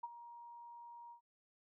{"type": "tone with ADSR envelope", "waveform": "sine", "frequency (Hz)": 945, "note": "A#5", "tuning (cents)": 23, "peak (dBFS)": -38, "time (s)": [0.03, 1.21], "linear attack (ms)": 9, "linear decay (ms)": 32, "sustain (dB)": -13, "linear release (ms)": 99, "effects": []}